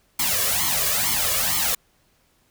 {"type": "noise with flanger", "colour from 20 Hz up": "white", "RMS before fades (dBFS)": -22, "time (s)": [0.19, 1.75], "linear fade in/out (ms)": 5, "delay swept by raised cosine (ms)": [0.93, 1.78], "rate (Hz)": 2.2, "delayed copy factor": 0.9, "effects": ["pink hiss -63 dBFS RMS until 2.5 s"]}